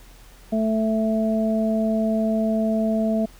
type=harmonic tone; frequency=220 Hz; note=A3; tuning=in tune; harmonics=1 / 2 / 3; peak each=-20 / -31 / -24 dBFS; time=0.52-3.26 s; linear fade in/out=10 ms; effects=added 41 Hz sine -46 dBFS peak until 3.39 s + pink hiss -51 dBFS RMS until 3.39 s